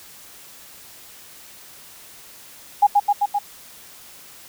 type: tone with echo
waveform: sine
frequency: 818 Hz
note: G#5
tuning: 26 cents flat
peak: -9 dBFS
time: 2.82-2.87 s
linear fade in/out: 10 ms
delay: 130 ms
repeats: 4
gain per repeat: -2 dB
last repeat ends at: 3.39 s
effects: white hiss -44 dBFS RMS until 4.48 s